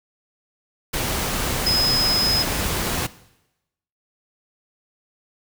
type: tone in noise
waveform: sine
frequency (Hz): 5080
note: D#8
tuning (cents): +35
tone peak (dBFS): -16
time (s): 1.66-2.43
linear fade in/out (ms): 10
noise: pink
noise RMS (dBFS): -24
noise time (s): 0.93-3.07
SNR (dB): +5
effects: noise-tail reverb RT60 0.9 s tail -18 dB re dry